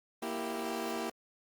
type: chord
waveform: 20% pulse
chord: E diminished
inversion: second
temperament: equal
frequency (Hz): 233.1 / 329.6 / 392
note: Bb3 / E4 / G4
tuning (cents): 0 / 0 / 0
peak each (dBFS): -34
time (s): 0.22-1.1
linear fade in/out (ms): 5
type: noise with exponential growth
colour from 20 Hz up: violet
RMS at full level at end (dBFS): -47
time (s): 0.56-0.91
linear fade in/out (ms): 5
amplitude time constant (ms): 74
effects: Opus 24 kbps